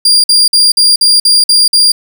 35% pulse tone bursts, 4788 Hz, D8, 33 cents sharp, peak -3 dBFS, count 8, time 0.05-1.92 s, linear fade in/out 5 ms, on 190 ms, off 50 ms, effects none

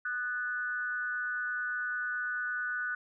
sine tone with amplitude modulation, 1482 Hz, F#6, 2 cents sharp, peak -28 dBFS, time 0.05-2.95 s, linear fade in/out 5 ms, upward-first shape sine, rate 255 Hz, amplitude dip 70%, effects none

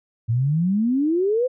sine exponential sweep, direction up, 110 to 523.3 Hz, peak -17 dBFS, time 0.28-1.48 s, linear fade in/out 20 ms, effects none

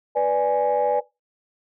sine chord, G# diminished, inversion first, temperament equal, 493.9 / 587.3 / 830.6 Hz, B4 / D5 / G#5, 0 / 0 / 0 cents, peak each -21 dBFS, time 0.15-1.01 s, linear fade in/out 20 ms, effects noise-tail reverb RT60 0.2 s tail -17 dB re dry + tanh soft clip ceiling -12 dBFS

